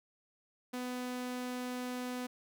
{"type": "tone", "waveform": "sawtooth", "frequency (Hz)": 249.5, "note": "B3", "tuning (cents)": 18, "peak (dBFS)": -33, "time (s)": [0.73, 2.27], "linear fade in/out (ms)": 10, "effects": []}